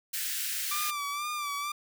white high-pass noise, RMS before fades -33 dBFS, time 0.13-0.91 s, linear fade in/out 10 ms, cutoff 1500 Hz, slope 48 dB/octave
sawtooth tone with vibrato, 1174.7 Hz, D6, in tune, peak -28 dBFS, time 0.71-1.72 s, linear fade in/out 5 ms, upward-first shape sine, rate 2.1 Hz, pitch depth 56 cents each way
effects none

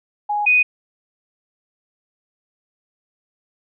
sine tone pair in turn, 830.6 / 2489 Hz, G#5 / D#7, 0 / 0 cents, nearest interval octave + perfect fifth, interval 1900 cents, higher second, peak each -18 / -11 dBFS, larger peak second, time 0.29-0.46 / 0.46-0.63 s, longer neither, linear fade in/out 10 ms, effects none

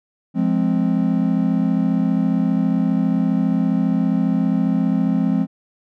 triangle chord, F minor, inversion none, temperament just, 174.61 / 209.5 / 261.9 Hz, F3 / Ab3 / C4, 0 / +15 / +2 cents, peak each -18 dBFS, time 0.34-5.47 s, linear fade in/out 50 ms, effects none

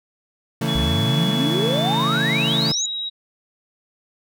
35% pulse chord, A major, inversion first, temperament equal with one note detuned, 138.59 / 164.81 / 224 Hz, C#3 / E3 / A3, 0 / 0 / +31 cents, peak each -23 dBFS, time 0.61-2.72 s, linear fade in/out 5 ms
sine tone with pitch glide, 3391 to 3828 Hz, G#7 to A#7, +35 to +45 cents, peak -24 dBFS, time 0.67-3.1 s, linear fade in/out 20 ms, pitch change +210 cents, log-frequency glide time 1.68-2.16 s
sine exponential sweep, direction up, 57.7 to 7100 Hz, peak -21 dBFS, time 0.75-2.86 s, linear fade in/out 5 ms
effects none

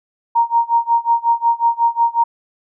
sine tone with tremolo, 932.3 Hz, A#5, in tune, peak -9 dBFS, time 0.35-2.24 s, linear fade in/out 10 ms, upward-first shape sine, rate 5.5 Hz, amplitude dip 95%, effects none

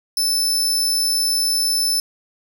sawtooth tone, 5274 Hz, E8, in tune, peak -14 dBFS, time 0.17-2 s, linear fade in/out 2 ms, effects none

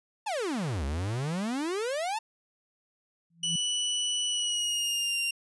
45% pulse exponential two-way sweep, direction down then up, 919 to 66.2 to 919 Hz, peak -29 dBFS, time 0.26-2.19 s, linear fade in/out 10 ms, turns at 0.85 s
sine tone with exponential growth, 167.6 Hz, E3, 29 cents sharp, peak -29 dBFS, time 3.3-3.56 s, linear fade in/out 5 ms, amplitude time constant 56 ms
sawtooth tone with pitch glide, 2960 to 2778 Hz, F#7 to F7, 0 to -10 cents, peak -24 dBFS, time 3.43-5.31 s, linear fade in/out 5 ms, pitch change -110 cents, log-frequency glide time 4.28-5.19 s
effects resampled to 24000 Hz

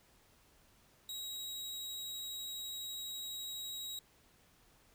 sawtooth tone, 3828 Hz, A#7, 45 cents sharp, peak -38 dBFS, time 1.09-3.99 s, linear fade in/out 2 ms, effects pink hiss -67 dBFS RMS until 4.94 s

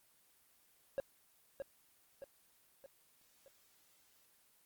triangle tone with echo, 547 Hz, C#5, 23 cents flat, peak -31 dBFS, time 0.98-1 s, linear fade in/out 0 ms, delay 620 ms, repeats 4, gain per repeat -6 dB, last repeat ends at 3.48 s, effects white hiss -70 dBFS RMS until 4.65 s + Opus 24 kbps

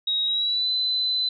sine tone with pitch glide, 3797 to 4023 Hz, A#7 to B7, +31 to +31 cents, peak -21 dBFS, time 0.07-1.29 s, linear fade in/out 5 ms, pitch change +100 cents, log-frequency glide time 0.24-0.7 s, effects none

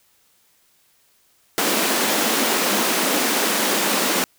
pink high-pass noise, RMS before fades -20 dBFS, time 1.58-4.24 s, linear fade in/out 0 ms, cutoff 200 Hz, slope 48 dB/octave, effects white hiss -60 dBFS RMS until 4.38 s

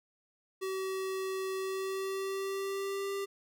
square tone with pitch glide, 380.8 to 395.6 Hz, F#4 to G4, +50 to +16 cents, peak -34 dBFS, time 0.61-3.26 s, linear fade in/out 20 ms, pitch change +66 cents, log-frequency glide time 1.55-3.13 s, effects none

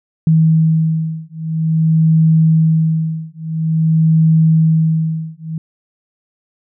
sine beating tone pair, 160 / 160.49 Hz, D#3 / E3, +49 / -46 cents, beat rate 0.49 Hz, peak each -13 dBFS, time 0.27-5.58 s, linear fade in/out 2 ms, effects none

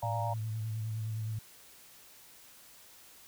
sine chord, Bb dominant seventh, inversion first, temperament equal, 587.3 / 698.5 / 830.6 / 932.3 Hz, D5 / F5 / Ab5 / Bb5, 0 / 0 / 0 / 0 cents, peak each -40 / -38 / -41 / -36 dBFS, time 0.02-0.34 s, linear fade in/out 10 ms
sine tone with vibrato, 110 Hz, A2, in tune, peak -33 dBFS, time 0.03-1.39 s, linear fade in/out 5 ms, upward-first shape sine, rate 9.7 Hz, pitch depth 36 cents each way
effects white hiss -56 dBFS RMS until 3.27 s

